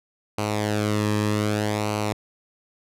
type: tone with flanger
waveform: sawtooth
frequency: 105.4 Hz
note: G#2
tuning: 26 cents sharp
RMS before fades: -24 dBFS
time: 0.38-2.13 s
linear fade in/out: 5 ms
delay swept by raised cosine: 0.57 to 1.4 ms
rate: 0.64 Hz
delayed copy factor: -0.65
effects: low-pass 12000 Hz 12 dB/octave